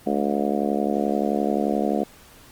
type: harmonic tone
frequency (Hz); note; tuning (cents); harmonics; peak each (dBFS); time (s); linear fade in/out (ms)
71.5; D2; -46; 3 / 4 / 5 / 6 / 7 / 8 / 9 / 10; -25 / -27 / -29 / -29 / -30 / -31 / -31 / -29; 0.06-2.04; 10
effects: pink hiss -49 dBFS RMS until 2.51 s + Opus 24 kbps